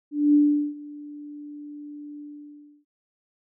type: tone with ADSR envelope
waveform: sine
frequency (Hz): 293.7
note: D4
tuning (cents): 0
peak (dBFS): -13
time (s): 0.11-2.85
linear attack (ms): 230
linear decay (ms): 400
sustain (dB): -23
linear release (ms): 650
effects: none